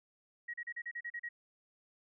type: tone bursts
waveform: sine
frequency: 1900 Hz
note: A#6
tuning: 33 cents sharp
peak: -38 dBFS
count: 9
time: 0.48-1.29 s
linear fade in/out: 10 ms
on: 58 ms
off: 36 ms
effects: none